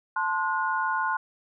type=chord; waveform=sine; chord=F# diminished; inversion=first; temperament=equal with one note detuned; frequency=880 / 1046.5 / 1447.8 Hz; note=A5 / C6 / F#6; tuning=0 / 0 / -38 cents; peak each=-29 / -28 / -28 dBFS; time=0.16-1.17 s; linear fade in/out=5 ms; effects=none